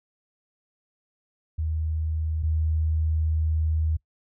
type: tone pair in turn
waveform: sine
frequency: 78.9 / 78.9 Hz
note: D#2 / D#2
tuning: +25 / +25 cents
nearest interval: unison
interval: 0 cents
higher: neither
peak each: -24 / -21 dBFS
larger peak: second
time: 1.58-2.43 / 2.43-3.97 s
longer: second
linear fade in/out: 10 ms
effects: noise-tail reverb RT60 0.1 s tail -23 dB re dry